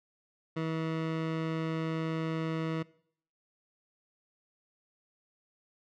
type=tone; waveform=20% pulse; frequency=161.1 Hz; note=E3; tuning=39 cents flat; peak=-26 dBFS; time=0.56-2.83 s; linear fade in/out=10 ms; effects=noise-tail reverb RT60 0.6 s tail -21 dB re dry + low-pass 3000 Hz 12 dB/octave